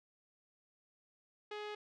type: tone with low-pass filter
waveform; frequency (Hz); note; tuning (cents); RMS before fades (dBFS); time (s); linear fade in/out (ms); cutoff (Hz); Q
sawtooth; 419.5; G#4; +17; -44; 1.51-1.75; 5; 3400; 1.4
effects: none